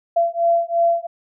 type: beating tone pair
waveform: sine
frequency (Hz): 678 / 680.9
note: E5 / F5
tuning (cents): +49 / -44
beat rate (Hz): 2.9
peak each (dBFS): -18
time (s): 0.16-1.07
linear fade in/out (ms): 10
effects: none